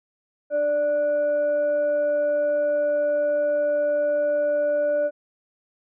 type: tone with frequency modulation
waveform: sine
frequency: 587.3 Hz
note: D5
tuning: in tune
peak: -19 dBFS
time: 0.5-5.11 s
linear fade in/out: 50 ms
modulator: 885 Hz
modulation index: 0.28
effects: none